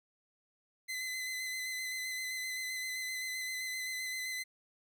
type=tone with vibrato; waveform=sawtooth; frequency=2033 Hz; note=B6; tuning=50 cents sharp; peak=-33 dBFS; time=0.88-4.44 s; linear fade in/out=20 ms; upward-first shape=square; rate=7.7 Hz; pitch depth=17 cents each way; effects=none